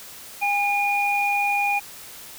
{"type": "tone pair together", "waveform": "sine", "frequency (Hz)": [812, 2433], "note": ["G#5", "D#7"], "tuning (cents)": [-39, -39], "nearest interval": "octave + perfect fifth", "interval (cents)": 1900, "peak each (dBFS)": -22, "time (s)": [0.41, 1.8], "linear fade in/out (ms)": 20, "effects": ["white hiss -41 dBFS RMS until 2.38 s"]}